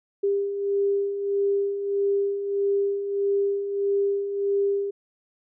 sine beating tone pair, 398.3 / 399.9 Hz, G4 / G4, +28 / +35 cents, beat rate 1.6 Hz, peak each -30 / -22 dBFS, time 0.23-4.91 s, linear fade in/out 10 ms, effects none

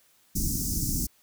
pink band-stop noise, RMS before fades -28 dBFS, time 0.35-1.07 s, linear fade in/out 10 ms, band 310 to 5300 Hz, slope 48 dB/octave, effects white hiss -63 dBFS RMS until 1.22 s

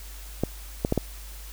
clicks, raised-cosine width 2 ms, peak -9 dBFS, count 4, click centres 0.436 / 0.849 / 0.924 / 0.977 s, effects added 50 Hz sine -39 dBFS peak until 1.52 s + white hiss -46 dBFS RMS until 1.52 s

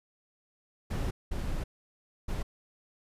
brown noise bursts at uneven times, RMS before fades -32 dBFS, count 3, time 0.9-1.11 / 1.31-1.64 / 2.28-2.43 s, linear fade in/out 10 ms, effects resampled to 32000 Hz

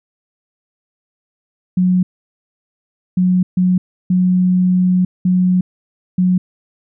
sine tone bursts at uneven times, 182.4 Hz, F#3, 24 cents flat, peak -10 dBFS, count 6, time 1.77-2.03 / 3.17-3.43 / 3.57-3.78 / 4.1-5.05 / 5.25-5.61 / 6.18-6.38 s, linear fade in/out 5 ms, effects none

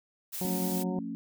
blue noise, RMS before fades -37 dBFS, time 0.32-0.84 s, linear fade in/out 20 ms
harmonic tone, 183.3 Hz, F#3, 16 cents flat, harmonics 1 / 2 / 3 / 4 / 5, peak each -31 / -37 / -41 / -43 / -45 dBFS, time 0.41-0.99 s, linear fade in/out 2 ms
sine chord, F augmented, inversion none, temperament equal with one note detuned, 174.61 / 224.8 / 277.2 Hz, F3 / A3 / C#4, 0 / +37 / 0 cents, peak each -42 / -37 / -37 dBFS, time 0.45-1.15 s, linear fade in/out 0 ms
effects none

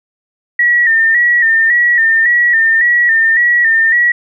sine tone with vibrato, 1864.7 Hz, A#6, in tune, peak -7 dBFS, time 0.59-4.12 s, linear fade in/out 5 ms, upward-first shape square, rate 1.8 Hz, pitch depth 54 cents each way, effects none

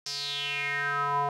square tone with band-pass filter sweep, 143 Hz, D3, 46 cents flat, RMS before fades -30 dBFS, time 0.06-1.29 s, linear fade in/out 2 ms, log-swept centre 5400 to 840 Hz, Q 5.7, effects none

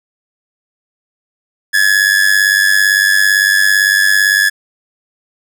45% pulse tone with amplitude modulation, 1700 Hz, G#6, 40 cents sharp, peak -5 dBFS, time 1.73-4.5 s, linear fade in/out 20 ms, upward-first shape sine, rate 97.8 Hz, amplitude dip 75%, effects none

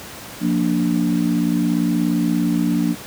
sine chord, Bb major, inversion second, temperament equal with one note detuned, 176.13 / 233.1 / 293.7 Hz, F3 / Bb3 / D4, +15 / 0 / 0 cents, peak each -20 dBFS, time 0.4-2.96 s, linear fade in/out 50 ms, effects pink hiss -35 dBFS RMS until 3.06 s + high-pass 100 Hz 12 dB/octave

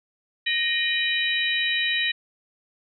sine tone cluster, 1867 / 2431 / 3014 / 3869 Hz, A#6 / D#7 / F#7 / B7, +2 / -41 / +31 / -36 cents, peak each -25 / -28 / -28 / -27 dBFS, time 0.46-2.12 s, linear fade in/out 10 ms, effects none

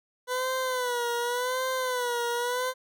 20% pulse tone with vibrato, 496.3 Hz, B4, 8 cents sharp, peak -22 dBFS, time 0.27-2.74 s, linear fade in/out 50 ms, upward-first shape sine, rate 0.88 Hz, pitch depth 78 cents each way, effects none

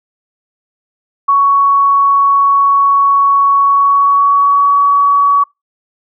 sine tone with pitch glide, 1116 to 1131.6 Hz, C#6 to C#6, +11 to +35 cents, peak -6 dBFS, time 1.28-5.44 s, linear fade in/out 10 ms, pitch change +24 cents, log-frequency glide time 3.6-4.77 s, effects noise-tail reverb RT60 0.2 s tail -24 dB re dry

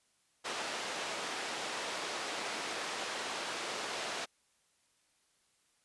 pink band-pass noise, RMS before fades -39 dBFS, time 0.44-4.26 s, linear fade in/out 20 ms, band 470 to 6100 Hz, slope 12 dB/octave, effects white hiss -73 dBFS RMS until 5.84 s + resampled to 24000 Hz

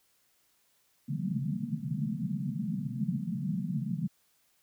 white band-pass noise, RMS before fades -33 dBFS, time 1.08-4.08 s, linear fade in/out 10 ms, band 130 to 230 Hz, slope 96 dB/octave, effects white hiss -70 dBFS RMS until 4.62 s

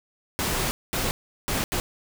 pink noise bursts at uneven times, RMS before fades -26 dBFS, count 4, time 0.39-0.71 / 0.93-1.11 / 1.48-1.64 / 1.72-1.8 s, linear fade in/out 0 ms, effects none

